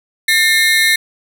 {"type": "ring-modulated tone", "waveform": "30% pulse", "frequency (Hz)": 1966, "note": "B6", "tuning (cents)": -8, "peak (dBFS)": -4, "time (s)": [0.28, 0.96], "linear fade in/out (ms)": 5, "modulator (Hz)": 168, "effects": []}